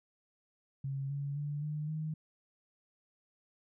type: tone with pitch steps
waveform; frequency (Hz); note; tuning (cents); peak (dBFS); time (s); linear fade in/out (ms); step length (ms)
sine; 136.9 / 141.4 / 146.05 / 150.85 / 155.81; C#3 / C#3 / D3 / D3 / D#3; -21 / +35 / -9 / +47 / +3; -34; 0.84-2.14; 5; 260
effects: none